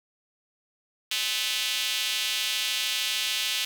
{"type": "tone with high-pass filter", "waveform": "square", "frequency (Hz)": 116.54, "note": "A#2", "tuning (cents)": 0, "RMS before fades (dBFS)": -28, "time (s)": [1.11, 3.65], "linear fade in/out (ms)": 5, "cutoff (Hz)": 3100, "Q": 2.3, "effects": []}